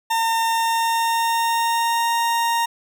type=tone with pitch glide; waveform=40% pulse; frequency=910 to 929.1 Hz; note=A#5 to A#5; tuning=-42 to -6 cents; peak=-17 dBFS; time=0.1-2.66 s; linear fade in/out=10 ms; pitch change=+36 cents; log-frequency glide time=0.43-2.1 s; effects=none